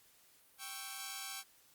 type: chord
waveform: 5% pulse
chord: C# diminished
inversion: second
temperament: equal with one note detuned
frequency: 784 / 1108.7 / 1323.9 Hz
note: G5 / C#6 / E6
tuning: 0 / 0 / +7 cents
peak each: -34 / -35 / -37 dBFS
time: 0.58-1.44 s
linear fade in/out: 50 ms
effects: white hiss -66 dBFS RMS until 1.74 s + Opus 48 kbps